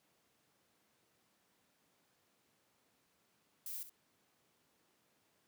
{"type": "noise with echo", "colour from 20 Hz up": "violet", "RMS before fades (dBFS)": -44, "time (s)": [3.66, 3.83], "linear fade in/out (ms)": 2, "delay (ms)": 66, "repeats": 1, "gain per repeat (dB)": -11, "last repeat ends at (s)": 3.896, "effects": ["pink hiss -75 dBFS RMS until 5.47 s", "high-pass 150 Hz 12 dB/octave"]}